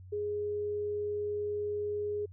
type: tone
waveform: sine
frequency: 415.3 Hz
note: G#4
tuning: in tune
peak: -31 dBFS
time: 0.12-2.26 s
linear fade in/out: 10 ms
effects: added 92 Hz sine -47 dBFS peak until 2.32 s